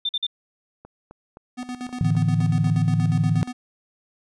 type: tone bursts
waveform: sine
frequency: 3577 Hz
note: A7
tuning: 28 cents sharp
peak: -21 dBFS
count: 3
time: 0.05-0.267 s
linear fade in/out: 5 ms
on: 41 ms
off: 47 ms
type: click train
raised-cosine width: 1 ms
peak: -28 dBFS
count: 8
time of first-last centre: 0.85-2.673 s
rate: 3.84 Hz
type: tone with tremolo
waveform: square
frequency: 248.8 Hz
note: B3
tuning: 13 cents sharp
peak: -29 dBFS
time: 1.57-3.53 s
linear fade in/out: 20 ms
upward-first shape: square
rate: 8.4 Hz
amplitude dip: 75%
type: chord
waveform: sine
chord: A suspended fourth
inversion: none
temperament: just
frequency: 110 / 146.67 / 165 Hz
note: A2 / D3 / E3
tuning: 0 / -2 / +2 cents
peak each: -22 / -23 / -21 dBFS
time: 2.01-3.43 s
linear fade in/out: 0 ms
effects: resampled to 22050 Hz